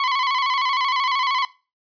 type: tone with vibrato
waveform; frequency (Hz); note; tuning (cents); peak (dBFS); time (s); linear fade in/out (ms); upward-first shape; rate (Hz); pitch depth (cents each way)
sawtooth; 1061; C6; +24; -15; 0-1.45; 2; square; 13; 73
effects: noise-tail reverb RT60 0.3 s tail -18 dB re dry + resampled to 11025 Hz